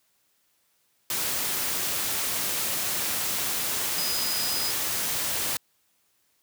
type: tone in noise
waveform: sine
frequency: 4978 Hz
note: D#8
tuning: in tune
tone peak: -30 dBFS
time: 3.98-4.71 s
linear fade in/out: 2 ms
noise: white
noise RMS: -28 dBFS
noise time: 1.1-5.57 s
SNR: -5 dB
effects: white hiss -69 dBFS RMS until 6.42 s + high-pass 60 Hz 12 dB/octave